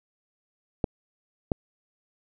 clicks, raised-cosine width 2 ms, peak -10 dBFS, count 2, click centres 0.842 / 1.518 s, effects none

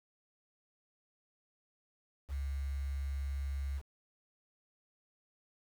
sine tone with quantisation, 69 Hz, C#2, 7 cents flat, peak -34 dBFS, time 2.28-3.82 s, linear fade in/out 50 ms, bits 9, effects none

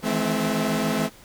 sawtooth tone cluster, 159.6 / 166.6 / 213.6 / 259.8 / 661 Hz, D#3 / E3 / G#3 / C4 / E5, +44 / +19 / +49 / -12 / +5 cents, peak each -28 / -27 / -21 / -23 / -28 dBFS, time 0.02-1.1 s, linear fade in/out 50 ms, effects pink hiss -49 dBFS RMS until 1.24 s

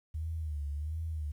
sine tone with vibrato, 76.3 Hz, D#2, 33 cents flat, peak -33 dBFS, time 0.14-1.32 s, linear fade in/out 10 ms, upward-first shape sine, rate 1.4 Hz, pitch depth 110 cents each way, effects 11-bit

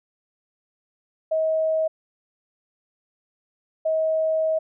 sine tone pair in turn, 636 / 636 Hz, D#5 / D#5, +38 / +38 cents, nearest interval unison, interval 0 cents, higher neither, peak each -19 dBFS, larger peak neither, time 1.31-1.88 / 3.85-4.59 s, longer second, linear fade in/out 10 ms, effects none

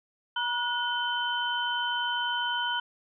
sine tone cluster, 960 / 1460 / 3064 Hz, B5 / F#6 / G7, -49 / -24 / -40 cents, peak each -31 dBFS, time 0.36-2.8 s, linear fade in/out 5 ms, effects none

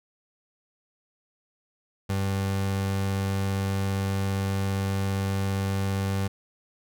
30% pulse tone, 97.5 Hz, G2, 9 cents flat, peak -22 dBFS, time 2.09-6.28 s, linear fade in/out 10 ms, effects none

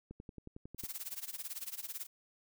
click train, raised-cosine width 3 ms, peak -34 dBFS, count 9, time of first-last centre 0.11-0.837 s, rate 11 Hz
blue noise with tremolo, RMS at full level -40 dBFS, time 0.78-2.07 s, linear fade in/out 20 ms, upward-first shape sine, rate 18 Hz, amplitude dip 90%
effects none

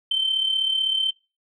sine tone with amplitude modulation, 3099 Hz, G7, 21 cents flat, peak -16 dBFS, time 0.11-1.11 s, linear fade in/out 5 ms, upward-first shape sine, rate 35.9 Hz, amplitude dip 60%, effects noise-tail reverb RT60 0.3 s tail -24 dB re dry + tanh soft clip ceiling -14 dBFS

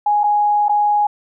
sine tone with dropouts, 830.6 Hz, G#5, in tune, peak -12 dBFS, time 0.06-1.07 s, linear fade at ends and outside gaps 5 ms, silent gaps 0.235-0.239 / 0.684-0.693 s, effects none

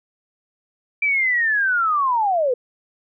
sine linear sweep, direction down, 2349 to 472.1 Hz, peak -16 dBFS, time 1.02-2.54 s, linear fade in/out 5 ms, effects none

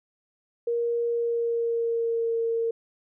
sine tone with pitch glide, 470.5 to 458.7 Hz, A#4 to A#4, +16 to -28 cents, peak -23 dBFS, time 0.67-2.71 s, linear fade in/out 5 ms, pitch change -44 cents, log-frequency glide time 1.05-2.38 s, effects none

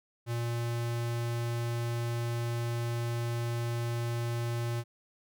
square tone, 118 Hz, A#2, 22 cents sharp, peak -31 dBFS, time 0.26-4.84 s, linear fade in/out 50 ms, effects none

